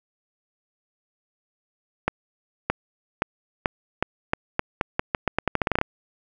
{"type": "accelerating click train", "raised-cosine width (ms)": 0.5, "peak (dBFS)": -5, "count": 20, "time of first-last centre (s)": [2.08, 5.814], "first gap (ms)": 620, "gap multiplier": 0.84, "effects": []}